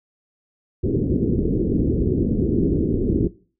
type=low-pass noise; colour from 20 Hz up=white; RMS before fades=-20 dBFS; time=0.83-3.28 s; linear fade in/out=10 ms; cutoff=410 Hz; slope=48 dB/octave; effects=noise-tail reverb RT60 0.4 s tail -20 dB re dry